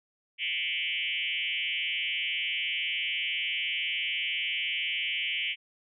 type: tone with frequency modulation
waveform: sine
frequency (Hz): 2637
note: E7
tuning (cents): 0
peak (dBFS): -28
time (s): 0.38-5.56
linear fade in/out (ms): 50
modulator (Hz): 166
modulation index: 3.2
effects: none